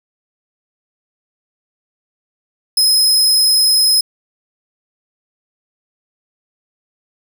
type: tone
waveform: sawtooth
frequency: 5110 Hz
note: D#8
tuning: 45 cents sharp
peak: -7 dBFS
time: 2.77-4.01 s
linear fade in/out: 5 ms
effects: none